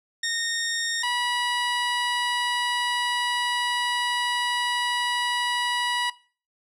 15% pulse tone pair in turn, 1845 / 972.3 Hz, A#6 / B5, -18 / -27 cents, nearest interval major seventh, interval 1109 cents, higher first, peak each -18 / -17 dBFS, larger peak second, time 0.23-1.03 / 1.03-6.1 s, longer second, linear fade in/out 5 ms, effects noise-tail reverb RT60 0.4 s tail -20 dB re dry + low-pass 9000 Hz 12 dB/octave

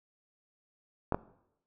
clicks, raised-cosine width 1 ms, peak -14 dBFS, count 2, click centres 1.123 / 1.145 s, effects noise-tail reverb RT60 0.8 s tail -19 dB re dry

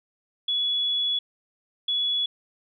sine tone bursts at uneven times, 3393 Hz, G#7, 36 cents sharp, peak -22 dBFS, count 2, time 0.48-1.19 / 1.88-2.26 s, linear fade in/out 5 ms, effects none

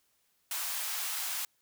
white high-pass noise, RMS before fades -35 dBFS, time 0.51-1.45 s, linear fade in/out 2 ms, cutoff 730 Hz, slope 24 dB/octave, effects white hiss -73 dBFS RMS until 1.61 s

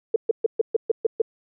sine tone bursts, 449.5 Hz, A4, 37 cents sharp, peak -14 dBFS, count 8, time 0.14-1.218 s, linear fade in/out 5 ms, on 21 ms, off 130 ms, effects none

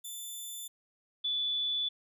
10% pulse / sine tone pair in turn, 3520 / 3466 Hz, A7 / A7, 0 / -27 cents, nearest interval unison, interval 27 cents, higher first, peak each -32 / -29 dBFS, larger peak second, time 0.04-0.68 / 1.24-1.89 s, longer second, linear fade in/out 10 ms, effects none

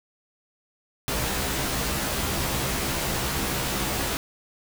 pink noise with comb filter, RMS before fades -27 dBFS, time 1.08-4.17 s, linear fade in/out 0 ms, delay 15 ms, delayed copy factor +0.95, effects none

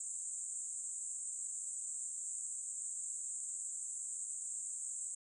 white band-pass noise, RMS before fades -43 dBFS, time 0-5.15 s, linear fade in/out 5 ms, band 7200 to 8400 Hz, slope 96 dB/octave, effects none

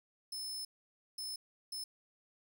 sawtooth tone bursts at uneven times, 5240 Hz, E8, 11 cents flat, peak -37 dBFS, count 3, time 0.32-0.65 / 1.18-1.36 / 1.72-1.84 s, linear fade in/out 5 ms, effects none

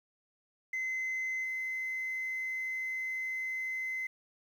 sine tone with level steps, 2053 Hz, C7, 33 cents flat, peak -30 / -32 dBFS, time 0.73-4.07 s, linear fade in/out 5 ms, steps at 1.43 s, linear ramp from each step 20 ms, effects tanh soft clip ceiling -30 dBFS + 10-bit

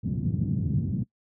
pink band-pass noise, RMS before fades -27 dBFS, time 0.03-1.04 s, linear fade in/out 20 ms, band 100 to 210 Hz, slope 24 dB/octave, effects noise-tail reverb RT60 0.1 s tail -22 dB re dry

